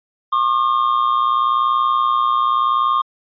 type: tone pair together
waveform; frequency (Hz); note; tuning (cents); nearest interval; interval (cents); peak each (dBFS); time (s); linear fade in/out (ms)
triangle; 1079.2 / 1200; C#6 / D6; -47 / +37; major second; 184; -15; 0.32-3.02; 10
effects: resampled to 11025 Hz